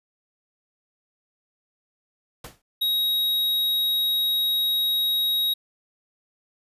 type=noise with exponential decay; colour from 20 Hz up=pink; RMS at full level=-35 dBFS; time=2.44-2.62 s; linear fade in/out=5 ms; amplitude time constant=39 ms
type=tone; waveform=square; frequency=3800 Hz; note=A#7; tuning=33 cents sharp; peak=-21 dBFS; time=2.81-5.54 s; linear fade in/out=10 ms
effects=resampled to 32000 Hz